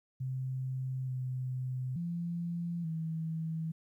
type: tone with pitch steps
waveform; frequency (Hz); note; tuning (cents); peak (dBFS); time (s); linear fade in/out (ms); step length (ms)
sine; 130.4 / 128.3 / 171.2 / 161.3; C3 / C3 / F3 / E3; -5 / -34 / -34 / -37; -33; 0.2-3.72; 10; 880
effects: 12-bit